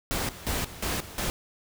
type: noise with tremolo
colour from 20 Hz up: pink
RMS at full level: -29 dBFS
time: 0.11-1.3 s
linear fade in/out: 0 ms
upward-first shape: square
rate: 2.8 Hz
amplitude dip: 80%
effects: none